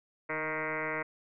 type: tone with frequency modulation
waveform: sine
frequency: 1252 Hz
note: D#6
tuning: 10 cents sharp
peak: -31 dBFS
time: 0.29-1.03 s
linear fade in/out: 10 ms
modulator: 157 Hz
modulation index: 6.1
effects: none